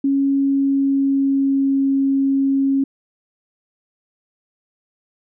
sine tone with pitch glide, 275.7 to 272.7 Hz, C#4 to C#4, -9 to -28 cents, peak -14 dBFS, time 0.04-2.84 s, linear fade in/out 5 ms, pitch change -19 cents, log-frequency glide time 0.34-1.89 s, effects none

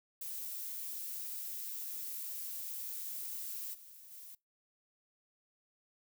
violet noise with level steps, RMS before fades -42 / -55 / -51 dBFS, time 0.21-4.35 s, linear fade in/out 5 ms, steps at 3.73 / 4.1 s, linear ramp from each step 20 ms, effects noise-tail reverb RT60 0.2 s tail -23 dB re dry

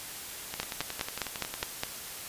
two click trains, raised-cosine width 0.2 ms, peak -12 / -17 dBFS, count 7 / 13, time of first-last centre 0.6-1.835 / 0.54-1.631 s, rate 4.86 / 11 Hz, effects white hiss -41 dBFS RMS until 2.28 s + resampled to 32000 Hz

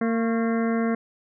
harmonic tone with a mistuned harmonic, 228.7 Hz, A#3, 33 cents flat, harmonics 1 / 2 / 3 / 5 / 6 / 7 / 8 / 9, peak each -22 / -28 / -32 / -36 / -38 / -39 / -40 / -41 dBFS, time 0.01-0.95 s, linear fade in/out 5 ms, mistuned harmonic 5, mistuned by -68 cents, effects none

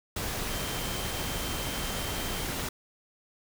sine tone in noise, 3136 Hz, G7, in tune, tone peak -42 dBFS, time 0.5-2.45 s, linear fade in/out 5 ms, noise pink, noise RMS -33 dBFS, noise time 0.16-2.69 s, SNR -12 dB, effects none

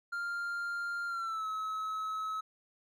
triangle tone with pitch glide, 1396.9 to 1288.4 Hz, F6 to E6, 0 to -40 cents, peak -32 dBFS, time 0.12-2.41 s, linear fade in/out 10 ms, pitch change -140 cents, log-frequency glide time 1.07-1.47 s, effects none

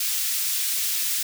white high-pass noise, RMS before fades -25 dBFS, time 0-1.23 s, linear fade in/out 5 ms, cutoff 2600 Hz, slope 12 dB/octave, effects none

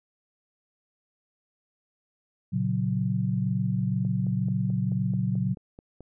sine chord, F# major, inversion first, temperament equal, 116.54 / 138.59 / 185 Hz, A#2 / C#3 / F#3, 0 / 0 / 0 cents, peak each -28 / -29 / -27 dBFS, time 2.52-5.55 s, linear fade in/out 20 ms
click train, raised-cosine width 2 ms, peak -31 dBFS, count 10, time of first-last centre 4.05-6.007 s, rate 4.6 Hz
effects none

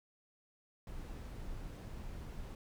brown noise, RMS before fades -45 dBFS, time 0.87-2.55 s, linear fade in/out 2 ms, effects none

